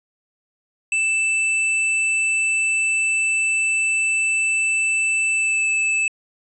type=tone with pitch glide; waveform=square; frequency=2645 to 2624 Hz; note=E7 to E7; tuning=+5 to -9 cents; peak=-18 dBFS; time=0.92-6.08 s; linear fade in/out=2 ms; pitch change=-14 cents; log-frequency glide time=5.33-5.68 s; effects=resampled to 22050 Hz